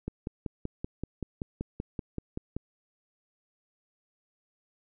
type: click train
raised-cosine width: 3 ms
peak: -20 dBFS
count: 14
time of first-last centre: 0.08-2.566 s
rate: 5.23 Hz
effects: none